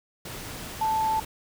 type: tone in noise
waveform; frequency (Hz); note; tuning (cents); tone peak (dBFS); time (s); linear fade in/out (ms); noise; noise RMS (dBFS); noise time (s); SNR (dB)
sine; 879; A5; -2; -22; 0.81-1.2; 5; pink; -38; 0.25-1.25; +13
effects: none